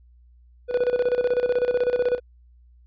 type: tone with tremolo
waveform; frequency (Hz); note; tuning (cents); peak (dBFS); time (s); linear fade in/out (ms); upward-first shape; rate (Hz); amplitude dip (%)
triangle; 492.2; B4; -6; -15; 0.68-2.2; 50; square; 16; 70
effects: added 60 Hz sine -50 dBFS peak until 2.86 s + resampled to 11025 Hz